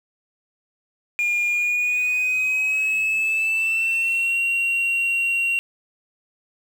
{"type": "tone with pitch glide", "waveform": "sine", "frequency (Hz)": [2420, 2748], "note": ["D#7", "F7"], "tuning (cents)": [-49, -29], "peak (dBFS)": -16, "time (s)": [1.19, 5.59], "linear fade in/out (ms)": 0, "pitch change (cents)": 220, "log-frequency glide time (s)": [1.49, 4.39], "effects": ["tanh soft clip ceiling -18 dBFS", "7-bit"]}